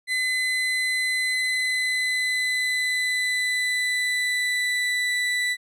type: tone with pitch glide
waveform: 35% pulse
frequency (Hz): 2025 to 1978.7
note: B6 to B6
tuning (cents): +43 to +3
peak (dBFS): -20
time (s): 0.07-5.57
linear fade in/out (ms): 50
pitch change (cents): -40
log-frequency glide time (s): 1.24-5.11
effects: low-pass 10000 Hz 12 dB/octave